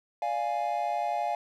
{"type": "chord", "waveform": "triangle", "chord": "D diminished", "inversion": "none", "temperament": "equal", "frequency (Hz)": [587.3, 698.5, 830.6], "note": ["D5", "F5", "Ab5"], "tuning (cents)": [0, 0, 0], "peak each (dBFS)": [-34, -28, -29], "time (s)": [0.22, 1.35], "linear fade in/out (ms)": 2, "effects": []}